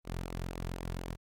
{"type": "tone with flanger", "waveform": "sawtooth", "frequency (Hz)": 43.65, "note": "F1", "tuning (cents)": 0, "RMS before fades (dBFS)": -39, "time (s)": [0.04, 1.17], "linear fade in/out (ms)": 50, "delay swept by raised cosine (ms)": [0.53, 3.93], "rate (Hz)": 4, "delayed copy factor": -0.55, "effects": ["AAC 64 kbps"]}